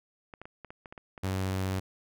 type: clicks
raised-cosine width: 0.5 ms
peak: -29 dBFS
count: 10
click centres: 0.338 / 0.416 / 0.455 / 0.647 / 0.705 / 0.858 / 0.925 / 0.978 / 1.178 / 1.27 s
type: tone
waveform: sawtooth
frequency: 94.8 Hz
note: F#2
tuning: 43 cents sharp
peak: -25 dBFS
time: 1.23-1.8 s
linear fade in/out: 10 ms
effects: none